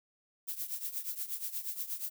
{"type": "noise with tremolo", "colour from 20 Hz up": "violet", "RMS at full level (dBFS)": -35, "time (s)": [0.47, 2.1], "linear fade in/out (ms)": 20, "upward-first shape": "triangle", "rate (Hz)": 8.4, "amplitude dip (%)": 85, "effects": []}